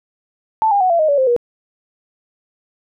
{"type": "tone with pitch steps", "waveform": "sine", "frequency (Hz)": [880, 807, 740, 678.6, 622.3, 570.6, 523.3, 479.8], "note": ["A5", "G#5", "F#5", "F5", "D#5", "C#5", "C5", "A#4"], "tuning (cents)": [0, -50, 0, -50, 0, 50, 0, 50], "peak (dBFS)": -11, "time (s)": [0.62, 1.364], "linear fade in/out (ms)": 0, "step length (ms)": 93, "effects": []}